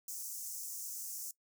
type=high-pass noise; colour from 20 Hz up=pink; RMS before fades=-43 dBFS; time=0.08-1.31 s; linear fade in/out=2 ms; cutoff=5800 Hz; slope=48 dB/octave; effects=noise-tail reverb RT60 0.1 s tail -20 dB re dry